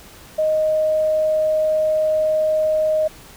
sine tone, 622.3 Hz, D#5, in tune, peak -15 dBFS, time 0.38-3.08 s, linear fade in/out 10 ms, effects pink hiss -43 dBFS RMS until 3.36 s

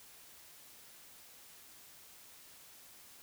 silence, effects white hiss -57 dBFS RMS until 3.22 s

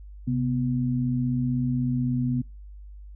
sine tone pair together, 130.79 / 246.9 Hz, C3 / B3, 0 / 0 cents, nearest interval major seventh, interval 1100 cents, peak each -25 dBFS, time 0.27-2.42 s, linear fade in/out 10 ms, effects noise-tail reverb RT60 0.3 s tail -26 dB re dry + added 50 Hz sine -40 dBFS peak until 3.15 s

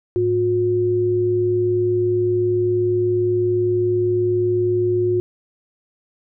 sine tone pair together, 107.41 / 359.5 Hz, A2 / F#4, -41 / -50 cents, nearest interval octave + major sixth, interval 2091 cents, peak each -24 / -16 dBFS, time 0.16-5.2 s, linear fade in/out 0 ms, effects none

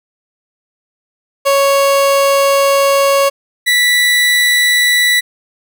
30% pulse tone pair in turn, 554.4 / 1963.7 Hz, C#5 / B6, 0 / -10 cents, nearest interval octave + minor seventh, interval 2190 cents, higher second, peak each -6 dBFS, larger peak neither, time 1.45-3.3 / 3.66-5.21 s, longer first, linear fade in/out 20 ms, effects none

